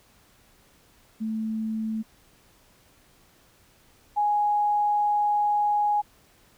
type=tone pair in turn; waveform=sine; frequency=220 / 830.6 Hz; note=A3 / G#5; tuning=0 / 0 cents; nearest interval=octave + major seventh; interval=2300 cents; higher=second; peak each=-26 / -20 dBFS; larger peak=second; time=1.2-2.03 / 4.16-6.02 s; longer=second; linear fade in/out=20 ms; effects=pink hiss -59 dBFS RMS until 6.57 s